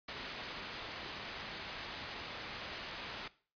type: low-pass noise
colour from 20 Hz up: white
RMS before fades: -45 dBFS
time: 0.08-3.28 s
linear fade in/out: 5 ms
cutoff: 3700 Hz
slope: 12 dB/octave
effects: noise-tail reverb RT60 0.4 s tail -18 dB re dry + resampled to 11025 Hz